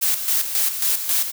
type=noise with tremolo; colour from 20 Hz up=blue; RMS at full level=-19 dBFS; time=0.01-1.32 s; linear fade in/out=20 ms; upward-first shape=square; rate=3.7 Hz; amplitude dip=60%; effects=none